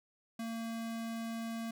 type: tone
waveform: square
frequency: 227.9 Hz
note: A#3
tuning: 39 cents flat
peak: -38 dBFS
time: 0.39-1.71 s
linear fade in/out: 5 ms
effects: none